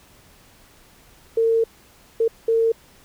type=tone bursts at uneven times; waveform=sine; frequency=454.2 Hz; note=A#4; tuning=45 cents flat; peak=-15 dBFS; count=3; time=1.37-1.64 / 2.2-2.28 / 2.48-2.72 s; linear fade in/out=5 ms; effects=pink hiss -52 dBFS RMS until 3.04 s